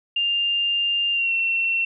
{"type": "tone with pitch glide", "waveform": "sine", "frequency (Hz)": [2800, 2712], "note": ["F7", "E7"], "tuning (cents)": [4, 49], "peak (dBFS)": -19, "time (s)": [0.16, 1.85], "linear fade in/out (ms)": 5, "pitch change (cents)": -55, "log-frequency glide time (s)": [1.12, 1.33], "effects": []}